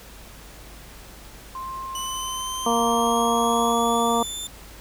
sine tone with vibrato, 1046.5 Hz, C6, in tune, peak -30 dBFS, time 1.55-3.72 s, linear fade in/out 2 ms, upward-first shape sine, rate 0.77 Hz, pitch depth 18 cents each way
20% pulse linear sweep, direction up, 2967 to 3566 Hz, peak -24 dBFS, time 1.95-4.47 s, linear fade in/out 2 ms
harmonic tone, 233.1 Hz, A#3, in tune, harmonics 1 / 2 / 3 / 4 / 5, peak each -25 / -25 / -25 / -25 / -25 dBFS, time 2.66-4.23 s, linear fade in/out 5 ms
effects added 50 Hz sine -45 dBFS peak until 4.8 s + pink hiss -45 dBFS RMS until 4.8 s

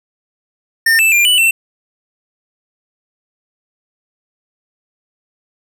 square tone with pitch steps, 1813 / 2642 / 2393 / 2968 / 2689 Hz, A#6 / E7 / D7 / F#7 / E7, -49 / +3 / +32 / +5 / +34 cents, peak -9 dBFS, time 0.86-1.51 s, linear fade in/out 5 ms, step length 130 ms, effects none

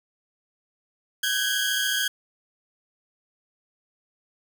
sawtooth tone cluster, 1528 / 1652 / 3270 Hz, G6 / G#6 / G#7, -45 / -10 / -28 cents, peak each -24 dBFS, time 1.23-2.08 s, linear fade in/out 5 ms, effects none

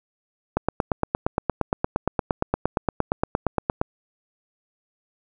click train, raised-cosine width 1 ms, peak -6 dBFS, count 29, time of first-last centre 0.57-3.814 s, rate 8.63 Hz, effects none

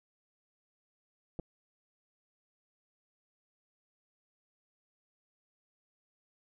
clicks, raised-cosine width 2 ms, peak -27 / -26 dBFS, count 2, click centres 1.391 / 1.397 s, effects none

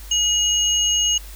sine tone pair together, 2896 / 6501 Hz, F#7 / G#8, -38 / -38 cents, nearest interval octave + major second, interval 1400 cents, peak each -18 / -20 dBFS, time 0.11-1.18 s, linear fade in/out 5 ms, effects added 50 Hz sine -35 dBFS peak until 1.35 s + white hiss -43 dBFS RMS until 1.35 s

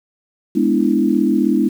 sine chord, E dominant seventh, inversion first, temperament equal, 207.7 / 246.9 / 293.7 / 329.6 Hz, G#3 / B3 / D4 / E4, 0 / 0 / 0 / 0 cents, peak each -18 dBFS, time 0.55-1.69 s, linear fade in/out 10 ms, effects 7-bit

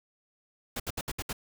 pink noise bursts, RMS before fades -34 dBFS, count 6, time 0.76-1.329 s, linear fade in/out 5 ms, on 39 ms, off 67 ms, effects none

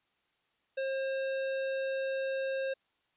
sine tone with hard clipping, 535 Hz, C5, 38 cents sharp, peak -33 dBFS, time 0.77-2.74 s, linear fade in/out 10 ms, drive 15 dB, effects white hiss -75 dBFS RMS until 3.16 s + resampled to 8000 Hz

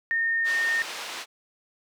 sine tone, 1831 Hz, A#6, 32 cents flat, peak -22 dBFS, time 0.11-0.82 s, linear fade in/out 0 ms
white band-pass noise, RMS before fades -36 dBFS, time 0.44-1.26 s, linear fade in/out 50 ms, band 430 to 4200 Hz, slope 12 dB/octave
effects none

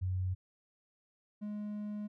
sine / triangle tone pair in turn, 92.5 / 208.8 Hz, F#2 / G#3, 0 / +10 cents, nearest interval octave + major second, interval 1410 cents, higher second, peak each -31 / -35 dBFS, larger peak first, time 0.01-0.35 / 1.41-2.08 s, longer second, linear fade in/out 20 ms, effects none

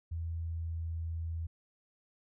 sine tone with pitch glide, 82.8 to 82.32 Hz, E2 to E2, +8 to -2 cents, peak -34 dBFS, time 0.11-1.47 s, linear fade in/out 10 ms, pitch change -10 cents, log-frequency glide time 0.38-0.78 s, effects none

